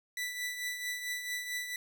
sawtooth tone with tremolo, 1975.5 Hz, B6, in tune, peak -29 dBFS, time 0.17-1.76 s, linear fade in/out 2 ms, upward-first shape triangle, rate 4.5 Hz, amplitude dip 60%, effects 11-bit

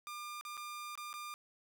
sawtooth tone with dropouts, 1200 Hz, D6, 37 cents sharp, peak -39 dBFS, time 0.07-1.34 s, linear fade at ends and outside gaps 0 ms, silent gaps 0.411-0.451 / 0.57-0.576 / 0.954-0.976 / 1.129-1.139 s, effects none

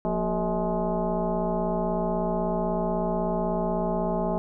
sine tone with frequency modulation, 233.1 Hz, A#3, in tune, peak -23 dBFS, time 0.05-4.38 s, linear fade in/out 0 ms, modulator 205 Hz, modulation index 3.2, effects none

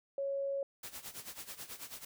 sine tone, 553 Hz, C#5, 4 cents flat, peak -33 dBFS, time 0.18-0.63 s, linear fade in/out 2 ms
white noise with tremolo, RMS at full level -44 dBFS, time 0.83-2.05 s, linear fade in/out 5 ms, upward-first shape sine, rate 9.2 Hz, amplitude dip 80%
effects none

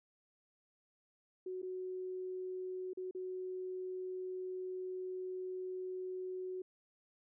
sine tone with dropouts, 370 Hz, F#4, in tune, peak -39 dBFS, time 1.46-6.62 s, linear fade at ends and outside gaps 5 ms, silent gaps 1.619-1.628 / 2.934-2.972 / 3.111-3.148 s, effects none

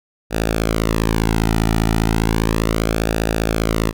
sawtooth tone with flanger, 55 Hz, A1, in tune, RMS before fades -18 dBFS, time 0.3-3.93 s, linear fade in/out 50 ms, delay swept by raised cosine 0.94 to 1.88 ms, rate 0.34 Hz, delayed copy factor -0.75, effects none

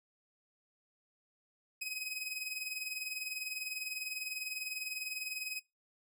sawtooth tone with tremolo, 2527 Hz, D#7, 26 cents sharp, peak -32 dBFS, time 1.81-5.6 s, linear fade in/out 10 ms, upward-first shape sine, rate 20 Hz, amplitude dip 60%, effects noise-tail reverb RT60 0.2 s tail -21 dB re dry

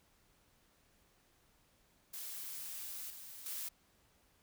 blue noise with level steps, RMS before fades -45 / -51 / -42 dBFS, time 2.13-3.69 s, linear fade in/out 10 ms, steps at 3.1 / 3.46 s, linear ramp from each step 2 ms, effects pink hiss -71 dBFS RMS until 4.42 s

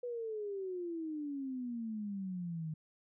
sine exponential sweep, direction down, 494.5 to 153.9 Hz, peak -37 dBFS, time 0.03-2.74 s, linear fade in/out 5 ms, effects none

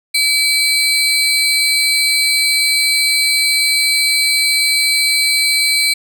35% pulse tone pair together, 2294 / 4087 Hz, D7 / C8, -41 / -41 cents, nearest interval minor seventh, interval 1000 cents, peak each -13 dBFS, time 0.14-5.94 s, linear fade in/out 10 ms, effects none

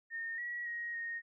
sine tone with pitch steps, 1832 / 1922 / 1884 / 1857 Hz, A#6 / B6 / A#6 / A#6, -31 / -48 / +18 / -7 cents, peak -37 dBFS, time 0.1-1.22 s, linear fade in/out 50 ms, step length 280 ms, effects none

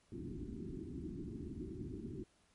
white low-pass noise, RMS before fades -45 dBFS, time 0.12-2.24 s, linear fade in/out 2 ms, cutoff 380 Hz, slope 96 dB/octave, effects pink hiss -72 dBFS RMS until 2.54 s + MP3 48 kbps

